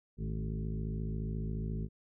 harmonic tone with a mistuned harmonic, 54.3 Hz, A1, 22 cents flat, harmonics 1 / 2 / 3 / 4 / 5 / 6 / 7 / 8, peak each -37 / -40 / -39 / -42 / -52 / -56 / -49 / -53 dBFS, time 0.17-1.89 s, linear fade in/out 50 ms, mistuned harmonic 3, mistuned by -64 cents, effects none

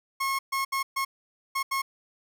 30% pulse tone bursts at uneven times, 1085 Hz, C#6, 37 cents flat, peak -23 dBFS, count 6, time 0.2-0.39 / 0.52-0.65 / 0.72-0.83 / 0.96-1.05 / 1.55-1.63 / 1.71-1.82 s, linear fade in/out 10 ms, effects none

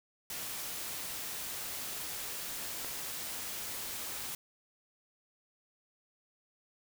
white noise, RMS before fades -40 dBFS, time 0.3-4.35 s, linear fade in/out 2 ms
click, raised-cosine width 0.5 ms, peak -26 dBFS, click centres 2.847 s
effects none

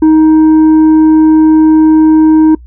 triangle tone with tanh clipping, 313.7 Hz, D#4, 14 cents sharp, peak -3 dBFS, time 0.02-2.55 s, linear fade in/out 5 ms, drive 9 dB, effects noise-tail reverb RT60 0.1 s tail -24 dB re dry + added 60 Hz sine -30 dBFS peak until 2.66 s

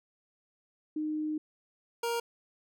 sine / 25% pulse tone pair in turn, 307 / 468.5 Hz, D#4 / A#4, -23 / +9 cents, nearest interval perfect fifth, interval 732 cents, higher second, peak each -30 / -26 dBFS, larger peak second, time 0.96-1.38 / 2.03-2.2 s, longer first, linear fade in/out 5 ms, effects none

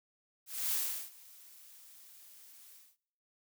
blue noise with ADSR envelope, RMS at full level -32 dBFS, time 0.46-2.97 s, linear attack 260 ms, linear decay 380 ms, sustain -24 dB, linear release 220 ms, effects noise-tail reverb RT60 0.8 s tail -24 dB re dry

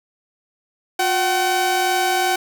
sawtooth tone pair together, 358.7 / 760 Hz, F4 / F#5, +46 / +46 cents, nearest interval octave + minor second, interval 1300 cents, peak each -19 / -14 dBFS, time 0.99-2.36 s, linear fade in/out 5 ms, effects none

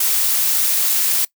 blue noise, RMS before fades -17 dBFS, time 0-1.25 s, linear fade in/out 5 ms, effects noise-tail reverb RT60 0.1 s tail -21 dB re dry

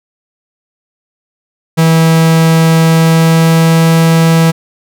45% pulse tone with pitch glide, 162.7 to 163.74 Hz, E3 to E3, -22 to -11 cents, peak -5 dBFS, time 1.77-4.52 s, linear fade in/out 20 ms, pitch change +11 cents, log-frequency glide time 2.82-3.8 s, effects none

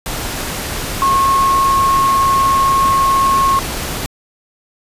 sine tone in noise, 1087 Hz, C#6, 34 cents flat, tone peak -10 dBFS, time 1.02-3.59 s, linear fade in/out 0 ms, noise pink, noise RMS -22 dBFS, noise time 0.06-4.06 s, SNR +9 dB, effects resampled to 32000 Hz

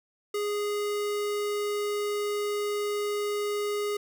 square tone, 413.4 Hz, G#4, 8 cents flat, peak -28 dBFS, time 0.34-3.97 s, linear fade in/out 5 ms, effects none

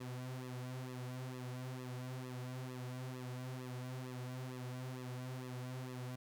sawtooth tone with flanger, 127 Hz, B2, 49 cents sharp, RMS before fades -45 dBFS, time 0-6.16 s, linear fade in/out 10 ms, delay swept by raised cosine 1.3 to 5.6 ms, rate 2.2 Hz, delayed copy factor -0.85, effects none

